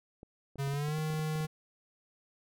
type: clicks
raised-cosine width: 2 ms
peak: -35 dBFS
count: 12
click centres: 0.231 / 0.557 / 0.676 / 0.738 / 0.885 / 0.985 / 1.103 / 1.139 / 1.193 / 1.356 / 1.406 / 1.449 s
type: tone with pitch glide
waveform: square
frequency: 138.59 to 155.56 Hz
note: C#3 to D#3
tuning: 0 to 0 cents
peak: -32 dBFS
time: 0.58-1.47 s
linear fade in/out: 20 ms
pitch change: +200 cents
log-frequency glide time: 0.69-0.97 s
effects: none